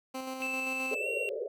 15% pulse tone with tremolo, 261.6 Hz, C4, in tune, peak -29 dBFS, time 0.14-0.95 s, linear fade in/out 10 ms, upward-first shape square, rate 7.6 Hz, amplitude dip 30%
triangle tone with pitch glide, 2637 to 2741 Hz, E7 to F7, 0 to -33 cents, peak -31 dBFS, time 0.42-1.29 s, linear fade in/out 0 ms, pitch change +67 cents, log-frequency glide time 1-1.07 s
white band-pass noise, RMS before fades -36 dBFS, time 0.91-1.48 s, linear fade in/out 5 ms, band 390 to 590 Hz, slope 96 dB/octave
effects none

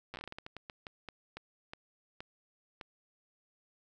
slowing click train, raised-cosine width 0.3 ms, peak -27 dBFS, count 19, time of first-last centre 0.14-2.812 s, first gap 8 ms, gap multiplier 1.29, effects none

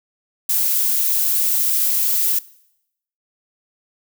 violet noise, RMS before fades -18 dBFS, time 0.49-2.39 s, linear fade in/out 5 ms, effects noise-tail reverb RT60 0.8 s tail -21 dB re dry

